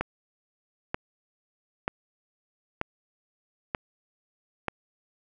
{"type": "click train", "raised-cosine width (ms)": 0.5, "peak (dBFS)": -12, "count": 6, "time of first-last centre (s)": [0.01, 4.683], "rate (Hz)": 1.07, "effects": []}